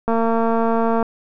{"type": "click train", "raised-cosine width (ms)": 1, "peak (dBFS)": -7, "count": 217, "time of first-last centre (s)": [0.08, 1.027], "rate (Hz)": 228, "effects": []}